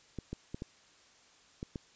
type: clicks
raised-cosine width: 3 ms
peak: -25 dBFS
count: 6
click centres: 0.187 / 0.33 / 0.545 / 0.621 / 1.629 / 1.758 s
effects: white hiss -62 dBFS RMS until 1.95 s + resampled to 16000 Hz